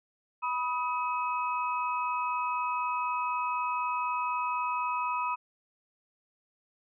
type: tone cluster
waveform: sine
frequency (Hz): 984 / 1260 / 2552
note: B5 / D#6 / D#7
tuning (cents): -7 / +21 / +43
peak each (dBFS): -30 / -33 / -38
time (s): 0.42-5.36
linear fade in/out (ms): 20
effects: none